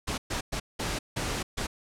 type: noise bursts at uneven times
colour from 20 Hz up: pink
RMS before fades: -31 dBFS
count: 6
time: 0.07-0.18 / 0.3-0.41 / 0.52-0.6 / 0.79-0.99 / 1.16-1.43 / 1.57-1.67 s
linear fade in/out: 10 ms
effects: low-pass 9000 Hz 12 dB/octave